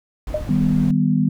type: noise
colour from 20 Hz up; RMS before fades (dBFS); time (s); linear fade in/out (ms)
brown; -29; 0.27-0.91; 2
type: tone with exponential decay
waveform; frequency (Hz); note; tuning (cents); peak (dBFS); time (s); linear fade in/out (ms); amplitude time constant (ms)
sine; 611; D#5; -32; -15; 0.34-0.48; 5; 29
type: chord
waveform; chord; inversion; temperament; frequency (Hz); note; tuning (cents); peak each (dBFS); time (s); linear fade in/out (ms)
sine; Eb augmented; none; equal; 155.56 / 196 / 246.9; Eb3 / G3 / B3; 0 / 0 / 0; -19; 0.49-1.29; 5
effects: none